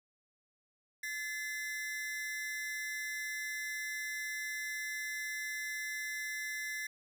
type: ring-modulated tone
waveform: 45% pulse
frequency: 1892 Hz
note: A#6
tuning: 25 cents sharp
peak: -34 dBFS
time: 1.03-6.87 s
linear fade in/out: 5 ms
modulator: 162 Hz
effects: none